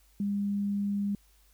sine tone, 201.9 Hz, G#3, 49 cents flat, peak -27 dBFS, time 0.2-1.15 s, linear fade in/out 2 ms, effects added 50 Hz sine -61 dBFS peak until 1.53 s + white hiss -66 dBFS RMS until 1.53 s

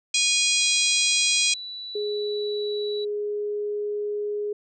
harmonic tone, 820 Hz, G#5, 22 cents flat, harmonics 3 / 4 / 5 / 6 / 7 / 8 / 9 / 10, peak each -25 / -26 / -27 / -28 / -28 / -29 / -30 / -30 dBFS, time 0.14-1.54 s, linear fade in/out 5 ms
sine tone with pitch glide, 3951 to 3928 Hz, B7 to B7, 0 to -10 cents, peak -33 dBFS, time 0.6-3.05 s, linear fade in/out 10 ms, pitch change -10 cents, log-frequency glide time 2.06-2.72 s
sine tone, 415.3 Hz, G#4, in tune, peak -25 dBFS, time 1.95-4.53 s, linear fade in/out 5 ms
effects none

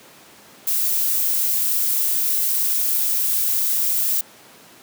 violet noise, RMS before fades -20 dBFS, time 0.67-4.21 s, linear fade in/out 5 ms, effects pink hiss -46 dBFS RMS until 4.82 s + high-pass 200 Hz 12 dB/octave

